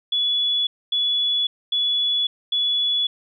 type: tone bursts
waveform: sine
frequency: 3412 Hz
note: G#7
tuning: 46 cents sharp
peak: -18 dBFS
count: 4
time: 0.12-3.07 s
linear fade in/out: 5 ms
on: 550 ms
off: 250 ms
effects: none